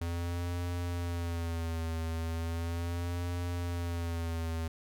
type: tone with vibrato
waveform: square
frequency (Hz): 84.6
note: E2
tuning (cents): +45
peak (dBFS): -33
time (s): 0.01-4.68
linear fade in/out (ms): 5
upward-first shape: sine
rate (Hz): 0.37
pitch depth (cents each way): 62
effects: none